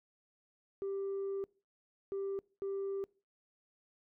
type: tone bursts at uneven times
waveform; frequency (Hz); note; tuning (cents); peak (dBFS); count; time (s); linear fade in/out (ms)
sine; 392.7; G4; +3; -33; 3; 0.82-1.44 / 2.12-2.39 / 2.62-3.04; 0
effects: noise-tail reverb RT60 0.4 s tail -26 dB re dry + tanh soft clip ceiling -33 dBFS